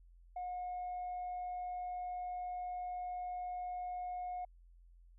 sine tone, 722 Hz, F#5, 43 cents flat, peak -37 dBFS, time 0.36-4.45 s, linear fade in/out 5 ms, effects tanh soft clip ceiling -36 dBFS + added 43 Hz sine -58 dBFS peak until 5.18 s

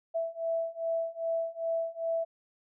sine beating tone pair, 659.3 / 661.8 Hz, E5 / E5, 0 / +7 cents, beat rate 2.5 Hz, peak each -33 / -32 dBFS, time 0.14-2.25 s, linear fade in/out 20 ms, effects none

